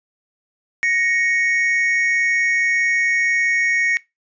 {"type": "tone pair together", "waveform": "triangle", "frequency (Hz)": [1875.2, 2217], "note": ["A#6", "C#7"], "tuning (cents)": [10, 0], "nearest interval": "minor third", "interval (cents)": 290, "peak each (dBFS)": -17, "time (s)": [0.83, 3.97], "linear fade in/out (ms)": 0, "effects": ["noise-tail reverb RT60 0.2 s tail -21 dB re dry", "resampled to 16000 Hz"]}